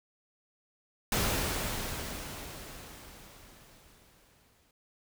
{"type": "noise with exponential decay", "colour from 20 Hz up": "pink", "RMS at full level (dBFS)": -28, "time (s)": [1.12, 4.71], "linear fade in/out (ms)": 2, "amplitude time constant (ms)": 780, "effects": []}